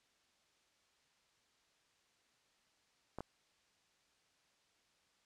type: clicks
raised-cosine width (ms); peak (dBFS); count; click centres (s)
1; -29 / -29; 2; 3.186 / 3.206
effects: white hiss -74 dBFS RMS until 5.25 s + low-pass 6000 Hz 12 dB/octave